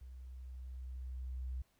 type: tone with level ramp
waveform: sine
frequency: 63.6 Hz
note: C2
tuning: 48 cents flat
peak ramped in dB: -48 to -37 dBFS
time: 0.01-1.62 s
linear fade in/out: 5 ms
effects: pink hiss -75 dBFS RMS until 1.79 s